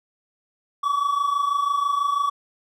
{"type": "tone pair together", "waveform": "triangle", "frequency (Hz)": [1118, 1144.1], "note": ["C#6", "D6"], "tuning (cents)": [14, -46], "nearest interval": "unison", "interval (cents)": 40, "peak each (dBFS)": [-24, -19], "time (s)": [0.83, 2.3], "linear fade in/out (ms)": 10, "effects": []}